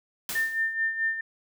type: noise with exponential decay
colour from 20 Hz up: white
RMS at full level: -30 dBFS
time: 0.29-0.74 s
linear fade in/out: 2 ms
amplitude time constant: 97 ms
type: tone with tremolo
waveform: sine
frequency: 1800 Hz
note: A6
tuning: 39 cents sharp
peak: -22 dBFS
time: 0.35-1.21 s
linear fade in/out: 5 ms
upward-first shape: sine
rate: 4.6 Hz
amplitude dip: 65%
effects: none